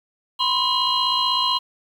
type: tone cluster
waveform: sine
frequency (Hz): 994 / 1050 / 2882 / 3201 / 4070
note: B5 / C6 / F#7 / G7 / C8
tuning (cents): +11 / +6 / -46 / +36 / -49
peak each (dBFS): -24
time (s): 0.39-1.59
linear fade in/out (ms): 20
effects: tanh soft clip ceiling -8 dBFS + 8-bit